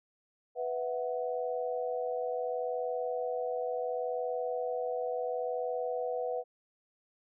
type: chord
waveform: sine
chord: B suspended fourth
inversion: none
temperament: equal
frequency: 493.9 / 659.3 / 740 Hz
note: B4 / E5 / F#5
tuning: 0 / 0 / 0 cents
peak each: -33 / -38 / -38 dBFS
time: 0.55-6.44 s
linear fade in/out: 50 ms
effects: none